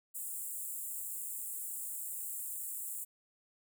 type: high-pass noise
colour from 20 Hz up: pink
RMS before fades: -41 dBFS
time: 0.14-3.05 s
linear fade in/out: 20 ms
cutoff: 7400 Hz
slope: 96 dB/octave
effects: none